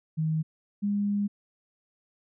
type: tone pair in turn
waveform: sine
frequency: 157.8 / 203.6 Hz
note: D#3 / G#3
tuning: +25 / -34 cents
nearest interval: major third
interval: 441 cents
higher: second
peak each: -24 dBFS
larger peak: neither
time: 0.17-0.43 / 0.82-1.28 s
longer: second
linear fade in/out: 20 ms
effects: none